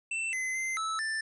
square tone with pitch steps, 2677 / 2044 / 2075 / 1308 / 1770 Hz, E7 / C7 / C7 / E6 / A6, +26 / -41 / -15 / -14 / +10 cents, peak -31 dBFS, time 0.11-1.21 s, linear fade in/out 5 ms, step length 220 ms, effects resampled to 24000 Hz

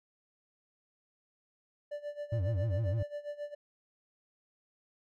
triangle tone with tremolo, 586 Hz, D5, 4 cents flat, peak -33 dBFS, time 1.91-3.55 s, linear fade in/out 10 ms, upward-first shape sine, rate 7.4 Hz, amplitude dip 85%
triangle tone with vibrato, 101.4 Hz, G#2, 41 cents flat, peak -27 dBFS, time 2.32-3.03 s, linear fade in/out 5 ms, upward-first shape sine, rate 6.6 Hz, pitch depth 240 cents each way
effects none

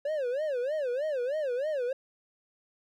triangle tone with vibrato, 550 Hz, C#5, 14 cents flat, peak -26 dBFS, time 0.05-1.93 s, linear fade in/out 5 ms, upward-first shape sine, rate 3.2 Hz, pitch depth 230 cents each way, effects none

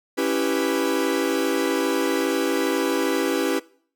45% pulse chord, C# half-diminished seventh, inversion none, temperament equal, 277.2 / 329.6 / 392 / 493.9 Hz, C#4 / E4 / G4 / B4, 0 / 0 / 0 / 0 cents, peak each -26 dBFS, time 0.17-3.6 s, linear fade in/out 20 ms, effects noise-tail reverb RT60 0.5 s tail -21 dB re dry

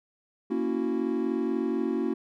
triangle chord, F# dominant seventh, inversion first, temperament equal, 233.1 / 277.2 / 329.6 / 370 Hz, A#3 / C#4 / E4 / F#4, 0 / 0 / 0 / 0 cents, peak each -29 dBFS, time 0.5-2.14 s, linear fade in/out 10 ms, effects none

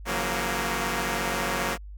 5% pulse chord, Gb major seventh, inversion second, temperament equal with one note detuned, 138.59 / 170.33 / 185 / 233.1 Hz, Db3 / F3 / Gb3 / Bb3, 0 / -43 / 0 / 0 cents, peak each -23 / -22 / -20 / -18 dBFS, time 0.05-1.78 s, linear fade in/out 50 ms, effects added 50 Hz sine -38 dBFS peak until 1.97 s

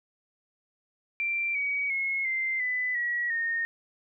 sine tone with pitch steps, 2357 / 2262 / 2171 / 2084 / 2000 / 1920 / 1842.9 Hz, D7 / C#7 / C#7 / C7 / B6 / B6 / A#6, +6 / +34 / -37 / -7 / +21 / -49 / -20 cents, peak -26 dBFS, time 1.2-3.65 s, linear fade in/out 0 ms, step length 350 ms, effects none

